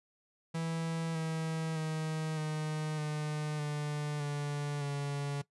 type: tone with pitch steps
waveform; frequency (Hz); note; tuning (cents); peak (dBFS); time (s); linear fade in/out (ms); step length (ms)
45% pulse; 164 / 160.72 / 157.5 / 154.35 / 151.26 / 148.23 / 145.27 / 142.36; E3 / E3 / D#3 / D#3 / D#3 / D3 / D3 / C#3; -9 / -44 / +21 / -14 / -49 / +16 / -19 / +46; -33; 0.54-5.42; 10; 610
effects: noise-tail reverb RT60 0.1 s tail -18 dB re dry + resampled to 24000 Hz